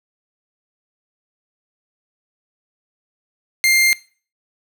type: tone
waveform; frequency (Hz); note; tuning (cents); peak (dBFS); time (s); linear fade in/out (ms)
sawtooth; 2107; C7; +12; -9; 3.64-3.93; 0
effects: noise-tail reverb RT60 0.4 s tail -20 dB re dry